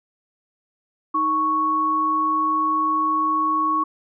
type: tone pair together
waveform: sine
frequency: 312.6 / 1108.7 Hz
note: D#4 / C#6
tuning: +8 / 0 cents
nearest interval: octave + minor seventh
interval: 2192 cents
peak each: -27 / -18 dBFS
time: 1.14-3.84 s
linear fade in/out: 10 ms
effects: none